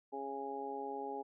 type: harmonic tone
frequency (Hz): 137.7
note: C#3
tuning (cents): -11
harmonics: 2 / 3 / 4 / 5 / 6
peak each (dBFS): -48 / -43 / -50 / -51 / -42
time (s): 0.12-1.23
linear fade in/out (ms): 20
effects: none